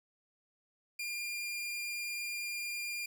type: tone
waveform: sawtooth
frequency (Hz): 2403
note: D7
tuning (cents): +39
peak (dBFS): -33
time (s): 0.99-3.06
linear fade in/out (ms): 5
effects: none